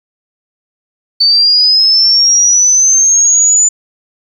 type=linear sweep; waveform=sine; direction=up; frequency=4519 to 7040 Hz; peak=-5 dBFS; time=1.2-3.69 s; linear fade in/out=10 ms; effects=7-bit